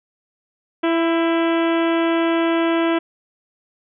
harmonic tone with a mistuned harmonic, 332.5 Hz, E4, 15 cents sharp, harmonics 1 / 2 / 3 / 4 / 5 / 6 / 7 / 8 / 9 / 10, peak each -17 / -23 / -27 / -29 / -31 / -33 / -34 / -35 / -36 / -37 dBFS, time 0.83-2.99 s, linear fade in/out 10 ms, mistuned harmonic 5, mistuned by -43 cents, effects none

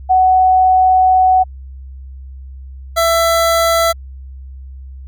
sine / 25% pulse tone pair in turn, 746 / 666.5 Hz, F#5 / E5, +14 / +19 cents, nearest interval major second, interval 195 cents, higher first, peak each -7 / -7 dBFS, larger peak neither, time 0.09-1.44 / 2.96-3.93 s, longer first, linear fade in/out 20 ms, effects added 66 Hz sine -29 dBFS peak until 5.07 s

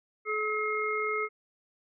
harmonic tone, 428 Hz, A4, 48 cents flat, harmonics 1 / 3 / 5, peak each -32 / -32 / -32 dBFS, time 0.25-1.29 s, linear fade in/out 50 ms, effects none

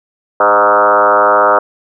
sine tone with frequency modulation, 936 Hz, A#5, 7 cents sharp, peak -6 dBFS, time 0.4-1.59 s, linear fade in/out 5 ms, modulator 106 Hz, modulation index 4.4, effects none

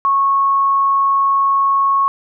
sine tone, 1100 Hz, C#6, 14 cents flat, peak -11 dBFS, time 0.05-2.08 s, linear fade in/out 0 ms, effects none

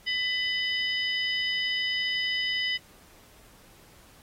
harmonic tone with a mistuned harmonic, 999 Hz, B5, 20 cents sharp, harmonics 2 / 3 / 4 / 5, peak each -29 / -29 / -41 / -35 dBFS, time 0.06-2.78 s, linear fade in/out 20 ms, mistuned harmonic 4, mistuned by -130 cents, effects pink hiss -56 dBFS RMS until 4.22 s + AAC 48 kbps

